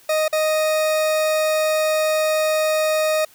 40% pulse tone with dropouts, 622.3 Hz, D#5, in tune, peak -16 dBFS, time 0.09-3.25 s, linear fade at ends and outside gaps 5 ms, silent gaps 0.281-0.327 s, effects white hiss -51 dBFS RMS until 3.34 s

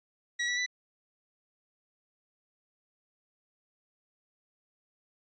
sawtooth tone with pitch steps, 1921 / 1950.1 / 1979.6 Hz, B6 / B6 / B6, -48 / -22 / +4 cents, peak -25 dBFS, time 0.39-0.663 s, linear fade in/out 10 ms, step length 91 ms, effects resampled to 16000 Hz

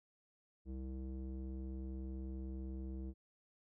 square tone with low-pass filter, 65.41 Hz, C2, in tune, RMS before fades -44 dBFS, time 0.65-3.14 s, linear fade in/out 50 ms, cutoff 330 Hz, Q 2, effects none

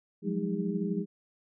sine tone cluster, 175.5 / 188.5 / 207 / 315 / 405.4 Hz, F3 / F#3 / G#3 / D#4 / G#4, +9 / +32 / -5 / +21 / -42 cents, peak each -34 / -35 / -33 / -38 / -36 dBFS, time 0.22-1.06 s, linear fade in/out 50 ms, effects none

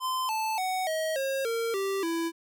square tone with pitch steps, 1031 / 877 / 746.1 / 634.7 / 539.9 / 459.3 / 390.7 / 332.3 Hz, C6 / A5 / F#5 / D#5 / C#5 / A#4 / G4 / E4, -26 / -6 / +14 / +34 / -46 / -26 / -6 / +14 cents, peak -28 dBFS, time 0-2.32 s, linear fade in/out 50 ms, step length 290 ms, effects none

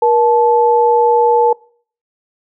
sine tone pair together, 475.2 / 870 Hz, A#4 / A5, +33 / -20 cents, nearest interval minor seventh, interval 1047 cents, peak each -11 dBFS, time 0.02-1.53 s, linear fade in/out 5 ms, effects noise-tail reverb RT60 0.5 s tail -24 dB re dry

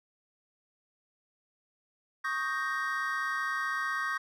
triangle chord, Eb dominant seventh, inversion third, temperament equal, 1108.7 / 1244.5 / 1568 / 1864.7 Hz, Db6 / Eb6 / G6 / Bb6, 0 / 0 / 0 / 0 cents, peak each -34 / -35 / -33 / -33 dBFS, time 2.24-4.18 s, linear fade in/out 10 ms, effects none

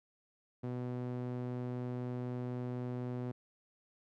sawtooth tone with band-pass filter, 124 Hz, B2, 7 cents sharp, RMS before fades -39 dBFS, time 0.63-3.32 s, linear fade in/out 10 ms, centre 270 Hz, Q 0.73, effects none

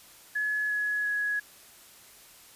sine tone with pitch steps, 1700 / 1687.3 / 1674.7 Hz, G#6 / G#6 / G#6, +40 / +27 / +14 cents, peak -26 dBFS, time 0.35-1.4 s, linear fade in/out 10 ms, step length 350 ms, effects white hiss -53 dBFS RMS until 2.55 s + resampled to 32000 Hz

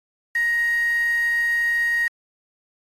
sine tone with quantisation, 1877 Hz, A#6, 11 cents sharp, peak -18 dBFS, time 0.35-2.08 s, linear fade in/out 5 ms, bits 6, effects AAC 32 kbps

